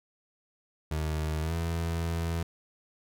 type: tone with pitch glide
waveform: 30% pulse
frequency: 77.78 to 83.36 Hz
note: D#2 to E2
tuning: 0 to +20 cents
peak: -26 dBFS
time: 0.91-2.43 s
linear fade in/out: 5 ms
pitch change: +120 cents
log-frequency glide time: 1.4-1.54 s
effects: none